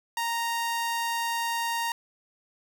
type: tone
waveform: sawtooth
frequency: 930 Hz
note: A#5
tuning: 4 cents flat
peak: -23 dBFS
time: 0.17-1.92 s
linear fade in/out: 2 ms
effects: 9-bit